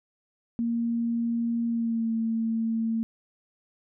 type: tone with pitch glide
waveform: sine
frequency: 233.1 to 225.8 Hz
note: A#3 to A3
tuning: 0 to +45 cents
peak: -24 dBFS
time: 0.59-3.03 s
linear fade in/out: 0 ms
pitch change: -55 cents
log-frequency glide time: 1.67-2.11 s
effects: none